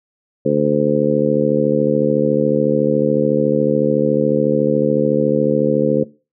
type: harmonic tone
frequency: 73.9 Hz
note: D2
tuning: 11 cents sharp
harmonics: 2 / 3 / 4 / 5 / 6 / 7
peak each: -22 / -20 / -20 / -23 / -18 / -18 dBFS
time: 0.45-6.04 s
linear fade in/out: 10 ms
effects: noise-tail reverb RT60 0.3 s tail -19 dB re dry